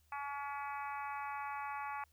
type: harmonic tone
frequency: 283.3 Hz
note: C#4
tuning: 38 cents sharp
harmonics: 3 / 4 / 5 / 6 / 7 / 8 / 9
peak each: -42 / -44 / -49 / -53 / -53 / -53 / -54 dBFS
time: 0.12-2.04 s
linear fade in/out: 2 ms
effects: added 76 Hz sine -69 dBFS peak until 2.12 s + white hiss -75 dBFS RMS until 2.12 s